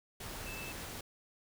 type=tone in noise; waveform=sine; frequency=2637 Hz; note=E7; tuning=in tune; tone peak=-45 dBFS; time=0.46-0.72 s; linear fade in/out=5 ms; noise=pink; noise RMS=-44 dBFS; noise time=0.2-1.01 s; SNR=-4 dB; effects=none